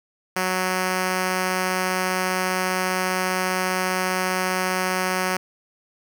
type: tone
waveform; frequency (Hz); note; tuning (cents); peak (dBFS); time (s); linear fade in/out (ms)
5% pulse; 185; F#3; 0; -10; 0.36-5.37; 5
effects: none